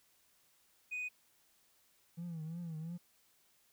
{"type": "tone", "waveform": "sine", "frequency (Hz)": 2489, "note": "D#7", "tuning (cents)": 0, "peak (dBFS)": -35, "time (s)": [0.91, 1.09], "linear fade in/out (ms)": 20}
{"type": "tone with vibrato", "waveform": "triangle", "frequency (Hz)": 164.81, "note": "E3", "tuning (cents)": 0, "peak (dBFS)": -37, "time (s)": [2.17, 2.98], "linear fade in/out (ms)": 20, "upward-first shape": "triangle", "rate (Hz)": 2.9, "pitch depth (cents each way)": 120}
{"effects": ["tanh soft clip ceiling -36 dBFS", "white hiss -71 dBFS RMS until 3.72 s"]}